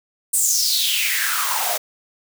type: noise with high-pass filter sweep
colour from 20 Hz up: white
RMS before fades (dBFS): -20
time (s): 0.33-1.78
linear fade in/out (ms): 10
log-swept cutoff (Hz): 8900 to 600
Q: 5.8
effects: none